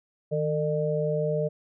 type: tone cluster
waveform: sine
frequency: 156.4 / 450.6 / 603 Hz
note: D#3 / A4 / D5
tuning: +9 / +41 / +46 cents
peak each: -28 dBFS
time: 0.31-1.49 s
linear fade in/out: 20 ms
effects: none